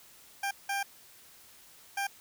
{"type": "tone bursts at uneven times", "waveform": "20% pulse", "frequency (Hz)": 795, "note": "G5", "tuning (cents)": 24, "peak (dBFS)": -25, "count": 3, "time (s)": [[0.43, 0.51], [0.69, 0.83], [1.97, 2.07]], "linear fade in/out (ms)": 5, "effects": ["white hiss -56 dBFS RMS until 2.2 s"]}